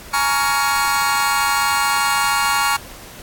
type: chord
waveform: sawtooth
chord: Bb minor seventh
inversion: third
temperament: just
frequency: 839.1 / 932.3 / 1118.8 / 1398.5 Hz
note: Ab5 / Bb5 / Db6 / F6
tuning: +18 / 0 / +16 / +2 cents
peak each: -18 / -19 / -16 / -17 dBFS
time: 0.13-2.77 s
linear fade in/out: 10 ms
effects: pink hiss -38 dBFS RMS until 3.22 s + AAC 64 kbps